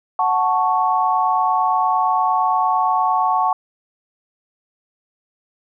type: chord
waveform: sine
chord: F# minor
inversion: none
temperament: equal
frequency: 740 / 880 / 1108.7 Hz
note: F#5 / A5 / C#6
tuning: 0 / 0 / 0 cents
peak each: -19 dBFS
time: 0.19-3.53 s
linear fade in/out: 2 ms
effects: none